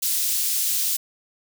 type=high-pass noise; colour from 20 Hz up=white; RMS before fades=-23 dBFS; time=0.02-0.97 s; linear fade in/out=10 ms; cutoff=4300 Hz; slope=12 dB/octave; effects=none